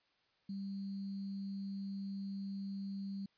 sine tone with sample-and-hold, 196.6 Hz, G3, 5 cents sharp, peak -39 dBFS, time 0.49-3.26 s, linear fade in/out 5 ms, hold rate 4410 Hz, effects white hiss -75 dBFS RMS until 3.37 s + resampled to 11025 Hz

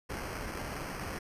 pink noise with sample-and-hold, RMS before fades -39 dBFS, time 0.09-1.19 s, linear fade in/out 10 ms, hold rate 3675 Hz, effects resampled to 32000 Hz

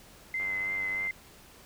sine tone with vibrato, 2065 Hz, C7, 23 cents flat, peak -29 dBFS, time 0.34-1.11 s, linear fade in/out 2 ms, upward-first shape triangle, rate 3.2 Hz, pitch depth 23 cents each way
click train, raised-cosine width 0.5 ms, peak -30 dBFS, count 66, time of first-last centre 0.4-1.071 s, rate 96.8 Hz
effects pink hiss -54 dBFS RMS until 1.65 s

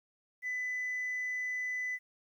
sine tone, 2000 Hz, B6, 21 cents sharp, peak -31 dBFS, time 0.42-1.99 s, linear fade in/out 50 ms, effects tanh soft clip ceiling -31 dBFS + 11-bit

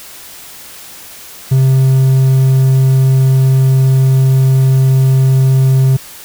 triangle tone, 132.4 Hz, C3, 21 cents sharp, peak -4 dBFS, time 1.51-5.97 s, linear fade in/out 10 ms, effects white hiss -33 dBFS RMS until 6.24 s

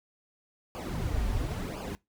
brown noise with flanger, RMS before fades -32 dBFS, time 0.75-1.95 s, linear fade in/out 0 ms, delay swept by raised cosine 0.51 to 6.31 ms, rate 0.96 Hz, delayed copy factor -0.85, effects noise-tail reverb RT60 0.2 s tail -22 dB re dry

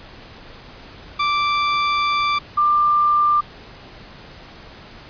sawtooth / sine tone pair in turn, 1172 / 1189.7 Hz, D6 / D6, -4 / +22 cents, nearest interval unison, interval 26 cents, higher second, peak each -13 dBFS, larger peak neither, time 1.19-2.39 / 2.57-3.41 s, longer first, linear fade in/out 10 ms, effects pink hiss -41 dBFS RMS until 5.09 s + resampled to 11025 Hz

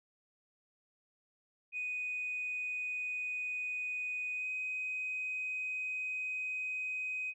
sine tone with pitch glide, 2489 to 2512 Hz, D#7 to D#7, 0 to +16 cents, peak -34 dBFS, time 1.72-7.34 s, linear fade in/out 50 ms, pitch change +16 cents, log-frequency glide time 4.34-4.48 s, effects tanh soft clip ceiling -30 dBFS

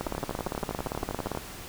two click trains, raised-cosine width 1 ms, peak -16 / -17 dBFS, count 25 / 17, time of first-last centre 0.01-1.374 / 0.07-1.35 s, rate 17.6 / 12.5 Hz, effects pink hiss -42 dBFS RMS until 1.68 s

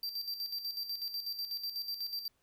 square tone with tremolo, 4699 Hz, D8, in tune, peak -35 dBFS, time 0.03-2.28 s, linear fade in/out 2 ms, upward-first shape square, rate 8.1 Hz, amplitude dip 60%, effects pink hiss -75 dBFS RMS until 2.42 s

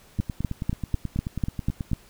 two click trains, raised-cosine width 5 ms, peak -16 / -11 dBFS, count 17 / 8, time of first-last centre 0.19-1.916 / 0.2-1.933 s, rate 9.27 / 4.04 Hz, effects pink hiss -54 dBFS RMS until 2.09 s

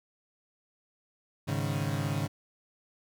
35% pulse chord, Ab suspended fourth, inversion none, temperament equal, 103.83 / 138.59 / 155.56 Hz, Ab2 / Db3 / Eb3, 0 / 0 / 0 cents, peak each -32 / -31 / -32 dBFS, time 1.47-2.28 s, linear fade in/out 20 ms, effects none

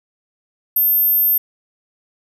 sine tone, 13290 Hz, G#9, in tune, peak -12 dBFS, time 0.76-1.38 s, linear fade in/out 5 ms, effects none

